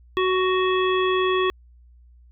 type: harmonic tone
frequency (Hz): 371.9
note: F#4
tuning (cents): +9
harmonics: 1 / 3 / 5 / 7 / 9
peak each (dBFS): -20 / -24 / -30 / -32 / -31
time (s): 0.17-1.5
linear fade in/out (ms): 0
effects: added 60 Hz sine -48 dBFS peak until 2.31 s